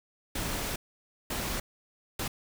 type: noise bursts at uneven times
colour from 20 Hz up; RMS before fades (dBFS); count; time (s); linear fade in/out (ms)
pink; -33; 3; 0.35-0.76 / 1.3-1.6 / 2.19-2.28; 5
effects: none